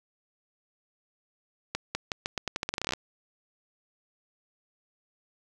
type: accelerating click train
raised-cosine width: 0.2 ms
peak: -12 dBFS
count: 18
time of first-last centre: 1.75-2.935 s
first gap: 200 ms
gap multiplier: 0.84
effects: none